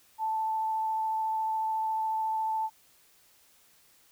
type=tone with vibrato; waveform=sine; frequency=880 Hz; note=A5; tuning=in tune; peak=-27 dBFS; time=0.18-2.7 s; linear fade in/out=50 ms; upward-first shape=sine; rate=14 Hz; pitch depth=8 cents each way; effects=white hiss -62 dBFS RMS until 4.11 s